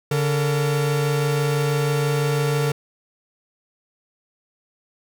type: tone pair together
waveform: 45% pulse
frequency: 143.07 / 455.3 Hz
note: D3 / A#4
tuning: -45 / -41 cents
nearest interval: octave + minor sixth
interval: 2004 cents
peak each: -20 / -24 dBFS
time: 0.11-2.72 s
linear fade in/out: 5 ms
effects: none